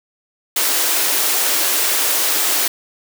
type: high-pass noise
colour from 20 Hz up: white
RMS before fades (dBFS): -17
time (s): 0.56-2.68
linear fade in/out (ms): 5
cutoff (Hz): 270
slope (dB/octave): 96
effects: none